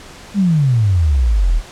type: exponential sweep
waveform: sine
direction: down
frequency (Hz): 210.8 to 36.29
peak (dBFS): -10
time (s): 0.34-1.62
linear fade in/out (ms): 50
effects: pink hiss -37 dBFS RMS until 1.71 s + low-pass 8000 Hz 12 dB/octave